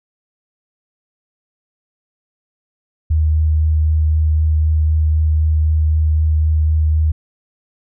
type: tone with vibrato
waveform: sine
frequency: 77.78 Hz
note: D#2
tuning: in tune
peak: -11 dBFS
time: 3.1-7.12 s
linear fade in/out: 10 ms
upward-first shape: triangle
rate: 3.9 Hz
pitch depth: 13 cents each way
effects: none